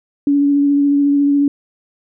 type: tone with vibrato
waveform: sine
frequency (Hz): 284.3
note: C#4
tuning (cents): +44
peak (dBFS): -10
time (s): 0.27-1.48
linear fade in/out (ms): 2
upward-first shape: sine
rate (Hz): 14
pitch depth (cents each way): 14
effects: none

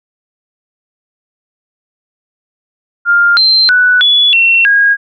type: tone with pitch steps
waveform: sine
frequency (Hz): 1402 / 4126 / 1484 / 3416 / 2716 / 1636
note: F6 / C8 / F#6 / G#7 / F7 / G#6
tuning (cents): +6 / -25 / +5 / +48 / -49 / -26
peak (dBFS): -5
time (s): 3.05-4.97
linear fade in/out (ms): 50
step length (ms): 320
effects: none

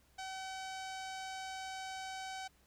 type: tone with low-pass filter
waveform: sawtooth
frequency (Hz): 761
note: F#5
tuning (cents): +48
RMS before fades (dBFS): -44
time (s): 0.18-2.48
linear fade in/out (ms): 10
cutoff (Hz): 6600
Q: 1.4
effects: added 65 Hz sine -70 dBFS peak until 2.66 s + pink hiss -70 dBFS RMS until 2.66 s

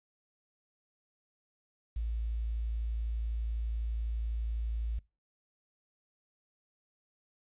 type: tone with quantisation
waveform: sine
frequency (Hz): 56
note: A1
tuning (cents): +31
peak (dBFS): -31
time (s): 1.96-4.99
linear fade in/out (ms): 5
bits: 10
effects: noise-tail reverb RT60 0.3 s tail -24 dB re dry + resampled to 8000 Hz

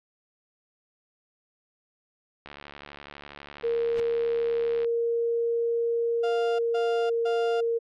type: click train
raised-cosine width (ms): 0.3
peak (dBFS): -25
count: 173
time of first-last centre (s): 2.46-4.846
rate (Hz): 72.1
type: tone with pitch glide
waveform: sine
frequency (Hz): 466.2 to 463.2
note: A#4 to A#4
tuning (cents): 0 to -11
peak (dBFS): -23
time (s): 3.63-7.79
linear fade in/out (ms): 20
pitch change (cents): -11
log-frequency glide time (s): 6.29-7.26
type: noise with exponential growth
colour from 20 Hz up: pink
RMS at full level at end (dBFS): -33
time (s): 3.89-4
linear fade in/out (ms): 2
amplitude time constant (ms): 22
type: tone bursts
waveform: 35% pulse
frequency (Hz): 698.5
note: F5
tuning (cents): 0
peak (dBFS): -28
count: 3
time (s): 6.23-7.61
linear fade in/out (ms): 10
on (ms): 360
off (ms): 150
effects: low-pass 4000 Hz 12 dB/octave

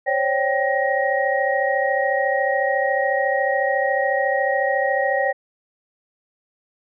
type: tone cluster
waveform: sine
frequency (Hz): 532 / 566 / 780 / 1885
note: C5 / C#5 / G5 / A#6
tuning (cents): +29 / +36 / -9 / +19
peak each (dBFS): -23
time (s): 0.06-5.33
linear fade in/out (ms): 20
effects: none

